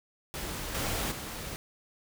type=noise with level steps; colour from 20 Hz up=pink; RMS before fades=-37 / -32 / -39 dBFS; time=0.34-1.56 s; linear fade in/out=0 ms; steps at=0.74 / 1.11 s; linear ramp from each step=10 ms; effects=none